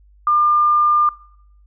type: tone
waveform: sine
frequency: 1200 Hz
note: D6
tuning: 37 cents sharp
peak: -12 dBFS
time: 0.27-1.09 s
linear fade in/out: 2 ms
effects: noise-tail reverb RT60 0.7 s tail -22 dB re dry + added 50 Hz sine -47 dBFS peak until 1.66 s